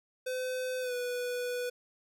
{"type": "tone with pitch glide", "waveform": "square", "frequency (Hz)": [510, 492.1], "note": ["C5", "B4"], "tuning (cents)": [-44, -6], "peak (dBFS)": -33, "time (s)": [0.26, 1.7], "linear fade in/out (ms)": 10, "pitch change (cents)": -62, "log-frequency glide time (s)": [0.81, 0.93], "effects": []}